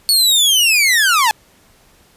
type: linear sweep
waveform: sawtooth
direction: down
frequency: 4454 to 830.6 Hz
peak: -7 dBFS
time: 0.09-1.31 s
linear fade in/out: 0 ms
effects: pink hiss -51 dBFS RMS until 2.16 s + resampled to 32000 Hz